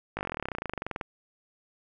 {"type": "slowing click train", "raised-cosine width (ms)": 0.5, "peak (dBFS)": -17, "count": 27, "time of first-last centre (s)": [0.17, 1.012], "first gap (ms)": 19, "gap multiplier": 1.04, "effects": []}